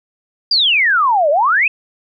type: exponential two-way sweep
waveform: sine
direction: down then up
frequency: 4926 to 559 to 2659 Hz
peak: -10 dBFS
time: 0.51-1.68 s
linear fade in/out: 5 ms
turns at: 1.3 s
effects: none